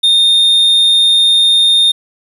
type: tone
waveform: triangle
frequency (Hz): 3656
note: A#7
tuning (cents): -34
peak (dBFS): -5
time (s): 0.03-1.92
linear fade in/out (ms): 10
effects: resampled to 32000 Hz + 7-bit